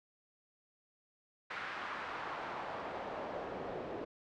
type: noise with band-pass filter sweep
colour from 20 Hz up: pink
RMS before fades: -42 dBFS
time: 1.5-4.05 s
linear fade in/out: 10 ms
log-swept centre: 1600 to 440 Hz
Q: 1.4
effects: low-pass 4000 Hz 12 dB/octave